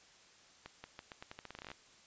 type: accelerating click train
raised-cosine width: 0.3 ms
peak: -30 dBFS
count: 17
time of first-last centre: 0.66-1.716 s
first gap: 180 ms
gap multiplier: 0.84
effects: white hiss -62 dBFS RMS until 2.06 s + resampled to 16000 Hz